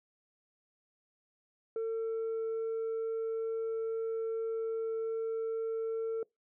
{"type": "tone", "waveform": "sine", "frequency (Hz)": 449.8, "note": "A4", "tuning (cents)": 38, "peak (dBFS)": -29, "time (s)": [1.76, 6.23], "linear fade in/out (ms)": 2, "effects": ["noise-tail reverb RT60 0.2 s tail -26 dB re dry", "tanh soft clip ceiling -31 dBFS"]}